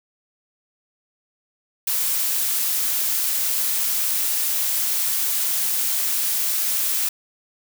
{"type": "noise", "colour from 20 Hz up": "blue", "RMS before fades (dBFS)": -22, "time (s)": [1.87, 7.09], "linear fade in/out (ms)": 5, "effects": []}